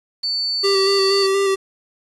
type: tone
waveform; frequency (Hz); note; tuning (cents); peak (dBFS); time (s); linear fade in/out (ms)
sine; 4500; C#8; +25; -19; 0.23-1.27; 10
type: tone with vibrato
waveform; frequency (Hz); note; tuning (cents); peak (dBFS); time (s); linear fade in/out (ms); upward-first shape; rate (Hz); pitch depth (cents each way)
square; 391.1; G4; -4; -16; 0.63-1.56; 20; square; 4.2; 18
effects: resampled to 24000 Hz + 7-bit